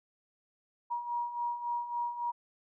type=beating tone pair; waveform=sine; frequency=952 / 955.6 Hz; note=A#5 / A#5; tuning=+36 / +43 cents; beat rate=3.6 Hz; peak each=-39 / -33 dBFS; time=0.9-2.32 s; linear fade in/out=20 ms; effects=none